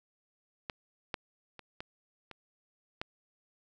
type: clicks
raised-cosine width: 0.3 ms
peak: -20 / -17 / -30 / -24 / -29 / -19 dBFS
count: 6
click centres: 0.698 / 1.142 / 1.593 / 1.805 / 2.313 / 3.015 s
effects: none